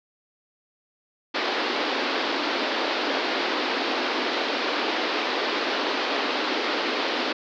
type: band-pass noise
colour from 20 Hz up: pink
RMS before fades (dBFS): -26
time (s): 1.34-7.33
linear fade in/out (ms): 10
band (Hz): 260 to 4800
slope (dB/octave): 48
effects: none